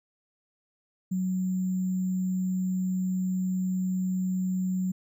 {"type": "tone with sample-and-hold", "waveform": "sine", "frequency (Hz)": 185.1, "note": "F#3", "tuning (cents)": 1, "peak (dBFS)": -25, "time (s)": [1.11, 4.92], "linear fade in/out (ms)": 10, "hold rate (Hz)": 7350, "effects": []}